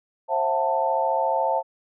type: chord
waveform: sine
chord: F# half-diminished seventh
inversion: second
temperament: just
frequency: 532.8 / 666 / 740 / 888 Hz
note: C5 / E5 / F#5 / A5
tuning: +31 / +18 / 0 / +16 cents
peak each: -26 / -26 / -29 / -23 dBFS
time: 0.28-1.63 s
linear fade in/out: 50 ms
effects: none